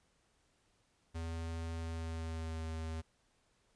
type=tone with pitch glide; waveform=square; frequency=82.41 to 80.48 Hz; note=E2 to E2; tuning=0 to -41 cents; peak=-39 dBFS; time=1.14-3.02 s; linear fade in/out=20 ms; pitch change=-41 cents; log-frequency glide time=1.76-2.68 s; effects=pink hiss -74 dBFS RMS until 3.75 s + resampled to 22050 Hz